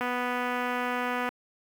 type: click train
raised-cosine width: 0.5 ms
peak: -16 dBFS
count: 317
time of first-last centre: 0.01-1.289 s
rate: 247 Hz
effects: high-pass 100 Hz 12 dB/octave + 7-bit